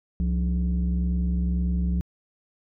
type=tone pair together; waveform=sine; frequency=66.4 / 177.27 Hz; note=C2 / F3; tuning=+26 / +26 cents; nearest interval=octave + perfect fourth; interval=1700 cents; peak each=-21 / -24 dBFS; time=0.2-2.01 s; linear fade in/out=0 ms; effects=tanh soft clip ceiling -18 dBFS